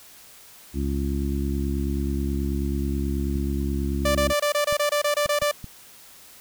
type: harmonic tone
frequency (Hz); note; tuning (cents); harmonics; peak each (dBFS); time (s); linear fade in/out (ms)
69.3; C#2; 0; 1 / 2 / 3 / 4 / 5; -25 / -33 / -30 / -31 / -33; 0.73-4.34; 50
type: clicks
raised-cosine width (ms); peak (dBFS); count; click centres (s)
5; -23; 5; 3.358 / 4.726 / 5.259 / 5.422 / 5.643
type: tone bursts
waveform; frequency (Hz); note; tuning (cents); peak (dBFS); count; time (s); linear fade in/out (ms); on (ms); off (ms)
sawtooth; 587.3; D5; 0; -16; 12; 4.05-5.514; 5; 100; 24
effects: white hiss -48 dBFS RMS until 6.4 s